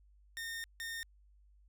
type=tone bursts at uneven times; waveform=sawtooth; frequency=1829 Hz; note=A#6; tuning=33 cents flat; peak=-36 dBFS; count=2; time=0.37-0.64 / 0.8-1.03 s; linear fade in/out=0 ms; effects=added 50 Hz sine -61 dBFS peak until 1.68 s